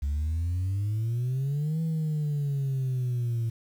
sine exponential two-way sweep, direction up then down, 69.3 to 163.6 to 113.6 Hz, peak -23 dBFS, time 0.02-3.5 s, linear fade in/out 10 ms, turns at 1.82 s, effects tanh soft clip ceiling -24 dBFS + 9-bit

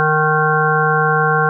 harmonic tone, 154.5 Hz, D#3, 12 cents flat, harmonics 1 / 3 / 5 / 7 / 9 / 10, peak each -19 / -19 / -19 / -19 / -19 / -19 dBFS, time 0-1.49 s, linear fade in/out 0 ms, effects none

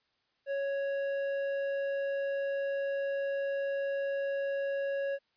sine tone with hard clipping, 554.4 Hz, C#5, in tune, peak -32 dBFS, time 0.46-5.19 s, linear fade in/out 50 ms, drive 8 dB, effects white hiss -75 dBFS RMS until 5.36 s + resampled to 11025 Hz

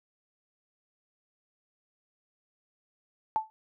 sine tone with exponential decay, 874 Hz, A5, 12 cents flat, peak -20 dBFS, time 3.36-3.5 s, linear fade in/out 0 ms, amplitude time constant 29 ms, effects none

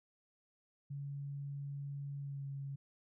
sine tone with pitch glide, 141.1 to 138.6 Hz, C#3 to C#3, +31 to 0 cents, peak -40 dBFS, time 0.9-2.76 s, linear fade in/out 10 ms, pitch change -31 cents, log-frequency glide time 2.19-2.45 s, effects none

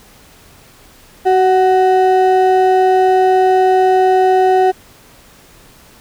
triangle ring-modulated tone, 560 Hz, C#5, 18 cents sharp, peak -3 dBFS, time 1.25-4.72 s, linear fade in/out 20 ms, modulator 184 Hz, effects pink hiss -44 dBFS RMS until 6 s

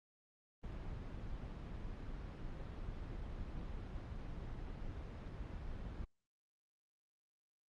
brown noise, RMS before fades -45 dBFS, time 0.63-6.05 s, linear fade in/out 10 ms, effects low-pass 4000 Hz 12 dB/octave + Opus 24 kbps

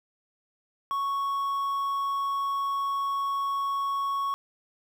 triangle tone, 1108.7 Hz, C#6, in tune, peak -24 dBFS, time 0.91-4.34 s, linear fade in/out 0 ms, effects 9-bit

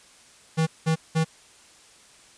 square tone bursts, 160.5 Hz, E3, 46 cents flat, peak -20 dBFS, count 3, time 0.57-1.247 s, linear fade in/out 20 ms, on 99 ms, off 190 ms, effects white hiss -53 dBFS RMS until 2.37 s + resampled to 22050 Hz

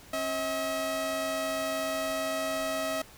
sawtooth tone pair together, 270 / 640.4 Hz, C#4 / D#5, -45 / +50 cents, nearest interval octave + minor third, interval 1495 cents, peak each -33 / -26 dBFS, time 0.13-3.02 s, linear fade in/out 5 ms, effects pink hiss -52 dBFS RMS until 3.17 s

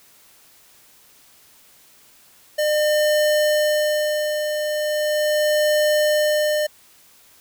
square tone with tremolo, 604 Hz, D5, 48 cents sharp, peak -16 dBFS, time 2.58-6.67 s, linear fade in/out 10 ms, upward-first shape sine, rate 0.38 Hz, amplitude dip 50%, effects white hiss -52 dBFS RMS until 7.4 s

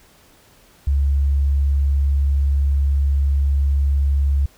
sine tone, 69.8 Hz, C#2, 13 cents sharp, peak -14 dBFS, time 0.87-4.46 s, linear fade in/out 5 ms, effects pink hiss -52 dBFS RMS until 4.57 s

